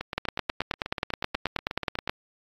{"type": "two click trains", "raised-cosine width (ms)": 0.3, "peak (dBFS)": [-15, -9], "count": [18, 19], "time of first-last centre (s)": [[0.01, 2.076], [0.18, 2.095]], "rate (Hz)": [8.23, 9.4], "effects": ["AAC 32 kbps"]}